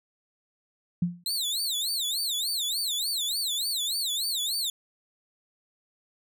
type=tone with exponential decay; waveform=sine; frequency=174.61 Hz; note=F3; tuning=in tune; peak=-19 dBFS; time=1.02-1.24 s; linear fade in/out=5 ms; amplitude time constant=47 ms
type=tone with vibrato; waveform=sawtooth; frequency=3951 Hz; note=B7; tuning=in tune; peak=-24 dBFS; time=1.26-4.7 s; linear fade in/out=2 ms; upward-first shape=sine; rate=3.4 Hz; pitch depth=260 cents each way
effects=none